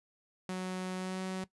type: tone with pitch glide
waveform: sawtooth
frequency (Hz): 185 to 187.58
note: F#3 to F#3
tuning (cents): 0 to +24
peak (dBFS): -31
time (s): 0.49-1.44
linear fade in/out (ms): 2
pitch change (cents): +24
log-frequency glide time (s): 0.96-1.22
effects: noise-tail reverb RT60 0.1 s tail -17 dB re dry + resampled to 24000 Hz